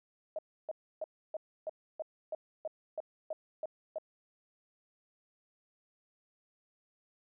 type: tone bursts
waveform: sine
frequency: 627 Hz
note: D#5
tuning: 13 cents sharp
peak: -34 dBFS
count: 12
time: 0.36-3.984 s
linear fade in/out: 2 ms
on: 27 ms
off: 300 ms
effects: none